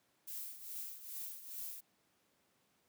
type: noise with tremolo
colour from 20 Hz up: violet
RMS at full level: -43 dBFS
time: 0.27-1.81 s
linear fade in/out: 10 ms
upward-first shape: triangle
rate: 2.4 Hz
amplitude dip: 75%
effects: pink hiss -75 dBFS RMS until 2.88 s + high-pass 150 Hz 12 dB/octave